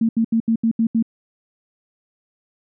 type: tone bursts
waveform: sine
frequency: 226.8 Hz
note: A#3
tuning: 47 cents flat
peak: -14 dBFS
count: 7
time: 0.01-1.026 s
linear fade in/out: 5 ms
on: 80 ms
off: 76 ms
effects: none